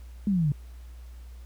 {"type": "exponential sweep", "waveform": "sine", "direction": "down", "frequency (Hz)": [211.5, 138.3], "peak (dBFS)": -21, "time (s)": [0.27, 0.52], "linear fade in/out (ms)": 2, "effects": ["added 60 Hz sine -41 dBFS peak until 1.45 s", "pink hiss -60 dBFS RMS until 1.45 s"]}